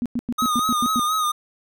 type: tone bursts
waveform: sine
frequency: 240.6 Hz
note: B3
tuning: 45 cents flat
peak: -20 dBFS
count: 8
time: 0.02-0.995 s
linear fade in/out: 0 ms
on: 37 ms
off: 97 ms
type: tone with vibrato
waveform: square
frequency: 1244.5 Hz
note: D#6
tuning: in tune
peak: -20 dBFS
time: 0.38-1.32 s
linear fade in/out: 10 ms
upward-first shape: sine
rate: 4.2 Hz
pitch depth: 52 cents each way
effects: none